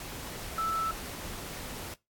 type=tone in noise; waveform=sine; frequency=1318.5 Hz; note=E6; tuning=in tune; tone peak=-28 dBFS; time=0.58-0.91 s; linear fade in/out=2 ms; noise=pink; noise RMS=-41 dBFS; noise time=0-1.94 s; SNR=+10 dB; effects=noise-tail reverb RT60 0.2 s tail -20 dB re dry + AAC 64 kbps